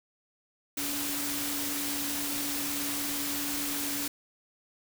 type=tone in noise; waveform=sine; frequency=286.8 Hz; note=D4; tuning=41 cents flat; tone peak=-37 dBFS; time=0.77-4.08 s; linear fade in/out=5 ms; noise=white; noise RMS=-33 dBFS; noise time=0.77-4.08 s; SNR=-7 dB; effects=none